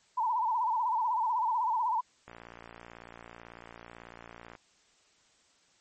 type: tone with vibrato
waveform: sine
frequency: 934 Hz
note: A#5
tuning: 3 cents sharp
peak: -26 dBFS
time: 0.17-2.01 s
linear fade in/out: 10 ms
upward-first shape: sine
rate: 16 Hz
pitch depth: 130 cents each way
type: click train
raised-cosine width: 0.5 ms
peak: -31 dBFS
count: 133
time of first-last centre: 2.28-4.552 s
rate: 58.1 Hz
effects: white hiss -66 dBFS RMS until 5.8 s + MP3 32 kbps